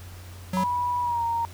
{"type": "tone", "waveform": "square", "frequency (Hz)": 185, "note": "F#3", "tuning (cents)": 0, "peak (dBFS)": -25, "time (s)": [0.53, 0.64], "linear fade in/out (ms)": 5}
{"type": "tone with pitch glide", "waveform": "sine", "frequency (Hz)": [977, 929.1], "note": ["B5", "A#5"], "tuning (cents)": [-19, -6], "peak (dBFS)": -23, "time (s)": [0.57, 1.45], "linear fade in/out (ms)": 0, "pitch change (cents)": -87, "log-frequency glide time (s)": [1.01, 1.23]}
{"effects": ["added 90 Hz sine -40 dBFS peak until 1.53 s", "pink hiss -48 dBFS RMS until 1.53 s"]}